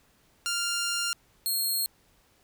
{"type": "tone pair in turn", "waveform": "10% pulse", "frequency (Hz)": [1396, 4255], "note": ["F6", "C8"], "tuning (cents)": [-1, 28], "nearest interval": "octave + perfect fifth", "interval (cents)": 1929, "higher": "second", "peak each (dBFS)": -19, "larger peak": "neither", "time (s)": [[0.46, 1.13], [1.46, 1.86]], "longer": "first", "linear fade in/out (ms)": 0, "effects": ["pink hiss -64 dBFS RMS until 2.43 s"]}